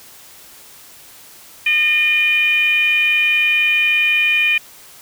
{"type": "tone with frequency modulation", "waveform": "sine", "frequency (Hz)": 2432, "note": "D#7", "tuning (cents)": -40, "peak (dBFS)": -12, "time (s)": [1.66, 4.58], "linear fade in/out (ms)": 5, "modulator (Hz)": 606, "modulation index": 0.57, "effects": ["white hiss -42 dBFS RMS until 5.01 s"]}